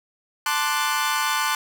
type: chord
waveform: sawtooth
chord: D dominant seventh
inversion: second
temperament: equal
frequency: 880 / 1046.5 / 1174.7 / 1480 Hz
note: A5 / C6 / D6 / F#6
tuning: 0 / 0 / 0 / 0 cents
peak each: -23 dBFS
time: 0.46-1.55 s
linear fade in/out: 2 ms
effects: none